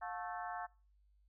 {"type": "harmonic tone with a mistuned harmonic", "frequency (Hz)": 220, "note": "A3", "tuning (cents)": 0, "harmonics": [3, 4, 5, 6, 7, 8], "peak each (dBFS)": [-44, -46, -48, -50, -51, -52], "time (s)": [0.01, 0.67], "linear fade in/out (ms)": 20, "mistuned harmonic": 3, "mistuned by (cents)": 130, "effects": ["noise-tail reverb RT60 0.4 s tail -26 dB re dry", "added 50 Hz sine -67 dBFS peak until 1.28 s"]}